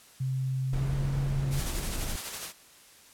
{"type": "tone with pitch glide", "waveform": "sine", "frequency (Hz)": [131.4, 137.46], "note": ["C3", "C#3"], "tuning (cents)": [8, -14], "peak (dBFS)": -27, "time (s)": [0.2, 1.6], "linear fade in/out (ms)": 10, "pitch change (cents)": 78, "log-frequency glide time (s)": [0.71, 0.94]}
{"type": "noise", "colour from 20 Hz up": "brown", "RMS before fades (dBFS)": -33, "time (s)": [0.73, 2.16], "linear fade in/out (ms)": 2}
{"type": "noise with tremolo", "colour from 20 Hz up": "white", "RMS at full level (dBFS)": -35, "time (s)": [1.5, 2.53], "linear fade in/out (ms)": 50, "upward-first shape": "sine", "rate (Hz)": 12, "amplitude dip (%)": 40}
{"effects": ["white hiss -55 dBFS RMS until 3.13 s", "low-pass 12000 Hz 12 dB/octave"]}